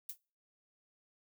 violet noise with exponential decay, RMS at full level -36 dBFS, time 0.09-0.18 s, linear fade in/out 5 ms, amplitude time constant 19 ms, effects noise-tail reverb RT60 0.4 s tail -26 dB re dry

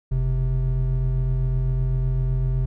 triangle tone pair together, 45.86 / 129.7 Hz, F#1 / C3, -15 / -15 cents, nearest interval octave + tritone, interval 1800 cents, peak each -20 dBFS, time 0.11-2.66 s, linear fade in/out 10 ms, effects none

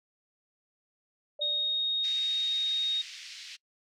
sine tone with exponential decay, 587.3 Hz, D5, in tune, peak -36 dBFS, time 1.39-2.04 s, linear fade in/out 5 ms, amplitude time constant 140 ms
sine tone, 3729 Hz, A#7, in tune, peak -26 dBFS, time 1.41-3.02 s, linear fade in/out 10 ms
white band-pass noise, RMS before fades -45 dBFS, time 2.03-3.57 s, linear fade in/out 20 ms, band 2100 to 5200 Hz, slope 24 dB/octave
effects noise-tail reverb RT60 0.1 s tail -24 dB re dry

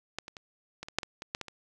clicks, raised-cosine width 0.2 ms, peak -16 / -25 / -26 / -22 / -24 / -8 / -20 / -22 / -14 / -19 / -26 dBFS, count 11, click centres 0.186 / 0.281 / 0.368 / 0.83 / 0.885 / 0.986 / 1.032 / 1.221 / 1.349 / 1.413 / 1.483 s, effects none

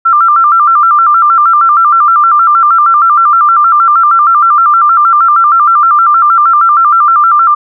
sine tone with vibrato, 1269 Hz, D#6, 34 cents sharp, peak -3 dBFS, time 0.05-7.55 s, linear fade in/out 10 ms, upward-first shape square, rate 6.4 Hz, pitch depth 110 cents each way, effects none

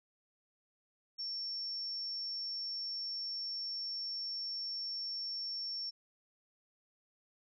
sine tone, 5450 Hz, F8, 43 cents flat, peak -37 dBFS, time 1.18-5.91 s, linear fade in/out 20 ms, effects none

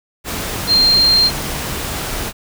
sine tone in noise, 4186 Hz, C8, in tune, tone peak -9 dBFS, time 0.67-1.31 s, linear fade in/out 50 ms, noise pink, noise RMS -23 dBFS, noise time 0.24-2.33 s, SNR +11 dB, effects none

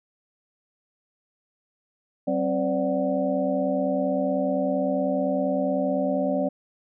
sine tone cluster, 190.1 / 265.8 / 513 / 583 / 744 Hz, F#3 / C4 / C5 / D5 / F#5, +47 / +27 / -34 / -13 / +9 cents, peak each -30 / -26 / -32 / -25 / -33 dBFS, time 2.27-6.49 s, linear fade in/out 10 ms, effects none

